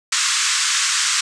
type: band-pass noise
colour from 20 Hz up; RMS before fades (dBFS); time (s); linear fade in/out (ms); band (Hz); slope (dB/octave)
white; -19; 0.12-1.21; 5; 1100 to 8200; 48
effects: none